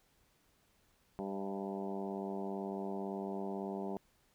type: harmonic tone with a mistuned harmonic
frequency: 98 Hz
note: G2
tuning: in tune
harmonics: 2 / 3 / 4 / 5 / 6 / 7 / 8 / 9 / 10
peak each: -41 / -47 / -42 / -50 / -49 / -47 / -51 / -50 / -57 dBFS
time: 1.19-3.97 s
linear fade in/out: 0 ms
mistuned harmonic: 6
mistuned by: +42 cents
effects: pink hiss -72 dBFS RMS until 4.34 s